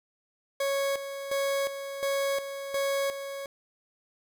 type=tone with tremolo; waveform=40% pulse; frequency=553 Hz; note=C#5; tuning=4 cents flat; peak=-25 dBFS; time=0.6-3.46 s; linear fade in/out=5 ms; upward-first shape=square; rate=1.4 Hz; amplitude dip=65%; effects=10-bit